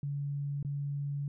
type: tone with dropouts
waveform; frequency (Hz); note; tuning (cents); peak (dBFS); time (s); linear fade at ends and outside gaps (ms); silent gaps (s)
sine; 142.4; C#3; +47; -32; 0.03-1.28; 2; 0.628-0.648
effects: none